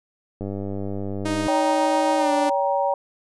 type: click train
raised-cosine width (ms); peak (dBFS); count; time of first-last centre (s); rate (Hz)
2; -17; 106; 0.41-1.47; 99.1
type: tone with pitch glide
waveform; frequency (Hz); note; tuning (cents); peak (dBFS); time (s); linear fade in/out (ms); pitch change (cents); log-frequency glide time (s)
sawtooth; 311.1 to 293.6; D#4 to D4; 0 to 0; -19; 1.25-2.5; 10; -100; 2.18-2.32
type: chord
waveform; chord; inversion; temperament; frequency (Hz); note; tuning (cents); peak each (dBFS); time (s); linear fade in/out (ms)
sine; G diminished; second; just; 564.5 / 784 / 940.8; Db5 / G5 / Bb5; +31 / 0 / +16; -22 / -24 / -24; 1.48-2.94; 2
effects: resampled to 24000 Hz